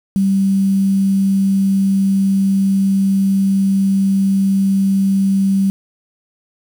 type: tone with quantisation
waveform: sine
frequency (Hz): 194.6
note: G3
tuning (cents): -12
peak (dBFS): -11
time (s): 0.16-5.7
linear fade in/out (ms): 0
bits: 6
effects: none